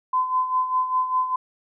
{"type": "tone with tremolo", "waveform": "sine", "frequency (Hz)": 1021, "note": "C6", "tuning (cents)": -43, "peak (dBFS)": -17, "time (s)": [0.13, 1.36], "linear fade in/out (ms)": 5, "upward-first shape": "sine", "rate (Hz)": 5, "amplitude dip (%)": 65, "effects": []}